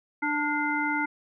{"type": "harmonic tone with a mistuned harmonic", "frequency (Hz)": 296.2, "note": "D4", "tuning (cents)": 15, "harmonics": [1, 3, 5, 7], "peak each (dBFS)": [-30, -30, -30, -30], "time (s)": [0.22, 1.06], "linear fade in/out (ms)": 10, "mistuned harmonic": 5, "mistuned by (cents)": -58, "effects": []}